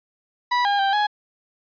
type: tone with pitch steps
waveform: 35% pulse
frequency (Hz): 979 / 809 / 786 / 835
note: B5 / G#5 / G5 / G#5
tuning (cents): -15 / -46 / +4 / +9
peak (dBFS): -16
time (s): 0.51-1.07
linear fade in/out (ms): 10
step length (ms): 140
effects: resampled to 11025 Hz